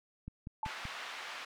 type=click train; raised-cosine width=5 ms; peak=-30 dBFS; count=4; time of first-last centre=0.28-0.854 s; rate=5.23 Hz
type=tone with exponential decay; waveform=sine; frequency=874 Hz; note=A5; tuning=12 cents flat; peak=-30 dBFS; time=0.63-0.75 s; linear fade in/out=2 ms; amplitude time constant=26 ms
type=band-pass noise; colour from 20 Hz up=pink; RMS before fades=-44 dBFS; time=0.65-1.45 s; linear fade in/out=5 ms; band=1100 to 3300 Hz; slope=12 dB/octave
effects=none